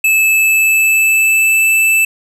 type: tone with pitch glide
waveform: square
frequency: 2613 to 2639 Hz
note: E7 to E7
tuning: -16 to +1 cents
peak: -9 dBFS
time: 0.04-2.05 s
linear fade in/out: 5 ms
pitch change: +17 cents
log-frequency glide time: 0.24-1.7 s
effects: none